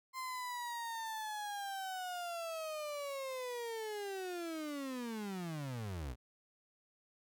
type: linear sweep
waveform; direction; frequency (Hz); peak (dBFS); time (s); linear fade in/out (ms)
35% pulse; down; 1046.5 to 54.9; -38; 0.13-6.16; 50
effects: none